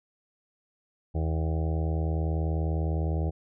harmonic tone with a mistuned harmonic, 79.9 Hz, D#2, 47 cents sharp, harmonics 1 / 2 / 4 / 5 / 6 / 7 / 8 / 9 / 10, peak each -26 / -32 / -38 / -40 / -42 / -43 / -44 / -45 / -46 dBFS, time 1.14-3.31 s, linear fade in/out 20 ms, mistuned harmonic 10, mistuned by -22 cents, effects none

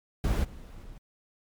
brown noise with level steps, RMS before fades -25 / -44 / -46 dBFS, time 0.24-0.98 s, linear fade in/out 2 ms, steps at 0.43 / 0.82 s, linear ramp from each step 20 ms, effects MP3 96 kbps

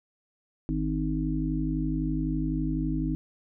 harmonic tone, 51.91 Hz, G#1, in tune, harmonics 1 / 3 / 5 / 6, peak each -31 / -31 / -31 / -31 dBFS, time 0.69-3.15 s, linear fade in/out 0 ms, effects none

